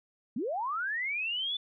sine linear sweep, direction up, 196 to 3520 Hz, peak -30 dBFS, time 0.36-1.57 s, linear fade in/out 5 ms, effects none

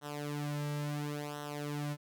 sawtooth tone with flanger, 146.83 Hz, D3, in tune, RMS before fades -38 dBFS, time 0.01-1.97 s, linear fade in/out 50 ms, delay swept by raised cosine 0.42 to 2.82 ms, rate 0.72 Hz, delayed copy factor -0.8, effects none

